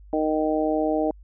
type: harmonic tone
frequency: 155.1 Hz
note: D#3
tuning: 5 cents flat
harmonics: 2 / 3 / 4 / 5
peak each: -24 / -27 / -25 / -29 dBFS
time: 0.13-1.11 s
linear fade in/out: 2 ms
effects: added 50 Hz sine -44 dBFS peak until 1.23 s